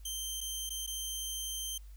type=tone with dropouts; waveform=15% pulse; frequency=3132 Hz; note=G7; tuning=2 cents flat; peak=-29 dBFS; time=0.05-1.78 s; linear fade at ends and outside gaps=5 ms; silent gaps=0.407-0.411 / 0.694-0.703 / 0.865-0.874 s; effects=added 50 Hz sine -47 dBFS peak until 1.96 s + white hiss -67 dBFS RMS until 1.96 s